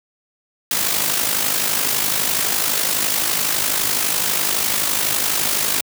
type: noise with amplitude modulation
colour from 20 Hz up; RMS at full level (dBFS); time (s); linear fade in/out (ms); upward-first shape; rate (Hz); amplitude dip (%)
white; -17; 0.71-5.81; 2; sine; 51.9; 55
effects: high-pass 100 Hz 12 dB/octave